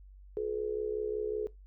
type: tone with amplitude modulation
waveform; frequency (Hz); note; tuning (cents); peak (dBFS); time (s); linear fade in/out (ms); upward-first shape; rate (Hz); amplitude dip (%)
sine; 426.3; G#4; +45; -27; 0.37-1.47; 0; sine; 65.4; 80
effects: noise-tail reverb RT60 0.2 s tail -20 dB re dry + added 48 Hz sine -50 dBFS peak until 1.66 s